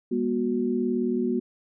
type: tone cluster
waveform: sine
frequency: 202.2 / 240.7 / 367.1 Hz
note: G#3 / B3 / F#4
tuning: -46 / -44 / -14 cents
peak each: -31 / -25 / -27 dBFS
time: 0.11-1.4 s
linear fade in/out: 10 ms
effects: none